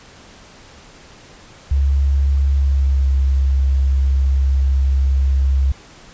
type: tone with pitch glide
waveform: sine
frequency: 69.1 to 67.37 Hz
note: C#2 to C#2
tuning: -5 to -49 cents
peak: -12 dBFS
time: 1.71-5.72 s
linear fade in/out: 5 ms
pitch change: -44 cents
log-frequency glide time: 2.56-3.06 s
effects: pink hiss -43 dBFS RMS until 6.13 s + resampled to 16000 Hz